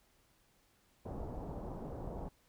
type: low-pass noise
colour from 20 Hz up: pink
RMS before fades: -43 dBFS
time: 1.05-2.29 s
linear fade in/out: 10 ms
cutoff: 850 Hz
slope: 24 dB/octave
effects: pink hiss -71 dBFS RMS until 2.48 s